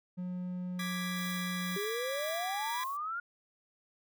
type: tone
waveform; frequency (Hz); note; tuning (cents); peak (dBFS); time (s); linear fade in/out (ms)
triangle; 180.5; F#3; -43; -33; 0.17-1.78; 20
type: chord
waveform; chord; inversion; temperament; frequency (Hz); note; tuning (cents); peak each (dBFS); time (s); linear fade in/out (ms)
25% pulse; G# diminished; second; equal; 1174.7 / 1661.2 / 1975.5; D6 / G#6 / B6; 0 / 0 / 0; -38; 0.79-2.84; 5
type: noise with tremolo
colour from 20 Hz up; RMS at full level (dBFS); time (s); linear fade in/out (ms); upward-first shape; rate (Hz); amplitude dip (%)
violet; -47; 1.16-2.97; 5; sine; 2; 70
type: exponential sweep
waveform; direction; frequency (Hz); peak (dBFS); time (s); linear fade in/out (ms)
sine; up; 392 to 1439; -34; 1.76-3.2; 5
effects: none